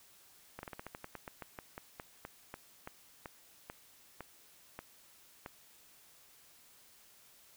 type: slowing click train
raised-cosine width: 0.5 ms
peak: -28 dBFS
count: 22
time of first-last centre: 0.59-5.461 s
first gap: 41 ms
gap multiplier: 1.15
effects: white hiss -62 dBFS RMS until 7.56 s